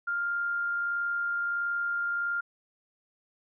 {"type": "tone with amplitude modulation", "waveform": "sine", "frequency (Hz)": 1400, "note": "F6", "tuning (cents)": 4, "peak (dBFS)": -26, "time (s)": [0.07, 2.41], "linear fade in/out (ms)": 10, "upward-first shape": "sine", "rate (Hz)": 61.5, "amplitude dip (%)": 25, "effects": []}